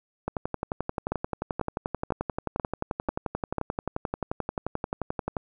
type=two click trains; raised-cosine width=1 ms; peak=-13 / -14 dBFS; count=6 / 59; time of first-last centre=1.12-3.583 / 0.28-5.368 s; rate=2.03 / 11.4 Hz; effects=none